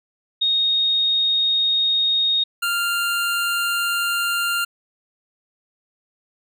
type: tone pair in turn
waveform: sine / 25% pulse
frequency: 3723 / 1394.5 Hz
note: A#7 / F6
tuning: -3 / -3 cents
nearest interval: octave + perfect fourth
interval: 1700 cents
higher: first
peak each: -16 dBFS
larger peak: neither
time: 0.41-2.44 / 2.62-4.65 s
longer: neither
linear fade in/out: 10 ms
effects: none